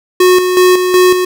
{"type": "tone with tremolo", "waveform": "square", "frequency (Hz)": 365, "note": "F#4", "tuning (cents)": -24, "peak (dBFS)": -5, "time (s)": [0.2, 1.25], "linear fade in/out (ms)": 5, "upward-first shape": "square", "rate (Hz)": 2.7, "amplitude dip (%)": 50, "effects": []}